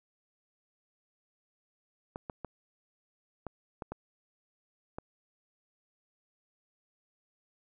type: clicks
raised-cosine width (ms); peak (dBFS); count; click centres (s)
1; -24; 7; 2.159 / 2.298 / 2.447 / 3.467 / 3.822 / 3.92 / 4.985
effects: none